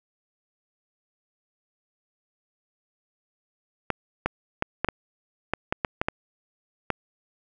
clicks, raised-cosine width 0.5 ms, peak -8 dBFS, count 11, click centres 3.903 / 4.26 / 4.624 / 4.846 / 4.887 / 5.536 / 5.725 / 5.848 / 6.015 / 6.085 / 6.903 s, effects none

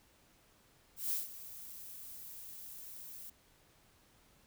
violet noise with ADSR envelope, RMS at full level -34 dBFS, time 0.96-3.3 s, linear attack 160 ms, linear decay 150 ms, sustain -15 dB, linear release 6 ms, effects pink hiss -67 dBFS RMS until 4.46 s

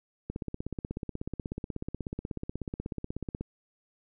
click train, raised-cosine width 3 ms, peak -21 dBFS, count 52, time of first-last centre 0.3-3.41 s, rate 16.4 Hz, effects none

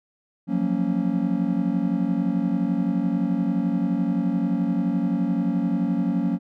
triangle chord, Gb major seventh, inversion third, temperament just, 173.43 / 185 / 231.2 / 277.5 Hz, F3 / Gb3 / Bb3 / Db4, -12 / 0 / -14 / +2 cents, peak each -26 / -23 / -24 / -24 dBFS, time 0.47-6.39 s, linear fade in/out 50 ms, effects none

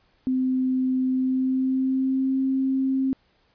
sine tone with pitch glide, 258.3 to 265.7 Hz, C4 to C4, -22 to +27 cents, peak -20 dBFS, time 0.27-3.13 s, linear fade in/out 0 ms, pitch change +49 cents, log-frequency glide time 1.1-2.39 s, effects pink hiss -64 dBFS RMS until 3.54 s + resampled to 11025 Hz

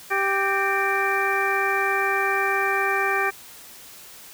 harmonic tone with a mistuned harmonic, 392 Hz, G4, in tune, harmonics 1 / 2 / 3 / 4 / 5 / 6, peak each -27 / -27 / -27 / -27 / -27 / -27 dBFS, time 0.1-3.31 s, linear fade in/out 20 ms, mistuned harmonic 5, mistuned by -120 cents, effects white hiss -44 dBFS RMS until 4.33 s

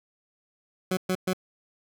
20% pulse tone bursts, 185.2 Hz, F#3, 2 cents sharp, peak -19 dBFS, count 3, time 0.91-1.333 s, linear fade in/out 5 ms, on 61 ms, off 120 ms, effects none

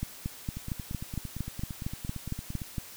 two click trains, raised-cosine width 5 ms, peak -24 / -19 dBFS, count 19 / 13, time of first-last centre 0.57-2.618 / 0.03-2.782 s, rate 8.79 / 4.36 Hz, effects white hiss -47 dBFS RMS until 2.96 s

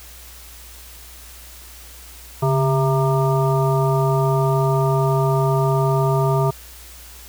harmonic tone with a mistuned harmonic, 132.8 Hz, C3, 26 cents sharp, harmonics 1 / 3 / 5 / 7 / 9, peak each -17 / -22 / -24 / -25 / -27 dBFS, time 2.42-6.51 s, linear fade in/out 10 ms, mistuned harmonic 1, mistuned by +82 cents, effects added 60 Hz sine -42 dBFS peak until 7.28 s + white hiss -42 dBFS RMS until 7.28 s

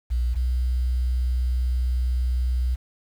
sine tone pair in turn, 60.3 / 62.21 Hz, B1 / B1, -41 / +13 cents, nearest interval minor second, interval 54 cents, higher second, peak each -20 dBFS, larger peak neither, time 0.1-0.35 / 0.35-2.76 s, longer second, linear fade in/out 20 ms, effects 8-bit

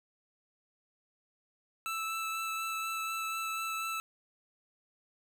25% pulse tone with vibrato, 1318.5 Hz, E6, in tune, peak -30 dBFS, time 1.86-4 s, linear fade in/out 0 ms, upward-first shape sine, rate 4.1 Hz, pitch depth 9 cents each way, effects none

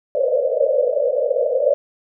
pink band-pass noise, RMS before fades -18 dBFS, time 0.15-1.74 s, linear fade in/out 0 ms, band 490 to 600 Hz, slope 96 dB/octave, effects none

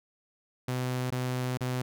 sawtooth tone with dropouts, 126.6 Hz, B2, 43 cents sharp, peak -25 dBFS, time 0.68-1.82 s, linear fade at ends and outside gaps 5 ms, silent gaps 1.104-1.12 / 1.574-1.607 s, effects none

